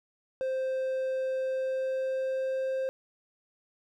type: tone with pitch glide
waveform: triangle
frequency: 523.3 to 527.2 Hz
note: C5 to C5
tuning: 0 to +13 cents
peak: -26 dBFS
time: 0.41-2.89 s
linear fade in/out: 0 ms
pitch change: +13 cents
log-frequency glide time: 1.37-2.7 s
effects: none